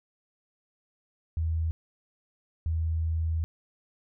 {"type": "tone pair in turn", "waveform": "sine", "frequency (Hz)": [81, 81], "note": ["E2", "E2"], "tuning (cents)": [-30, -30], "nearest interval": "unison", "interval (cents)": 0, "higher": "neither", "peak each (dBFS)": -25, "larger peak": "neither", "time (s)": [[1.37, 1.71], [2.66, 3.44]], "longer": "second", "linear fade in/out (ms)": 0, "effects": []}